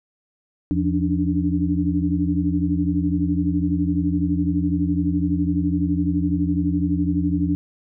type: tone cluster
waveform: sine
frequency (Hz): 82.4 / 172.5 / 285.5 / 297.4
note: E2 / F3 / D4 / D4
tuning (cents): 0 / -21 / -49 / +22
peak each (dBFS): -25 / -23 / -23 / -24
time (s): 0.71-7.55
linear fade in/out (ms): 0
effects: none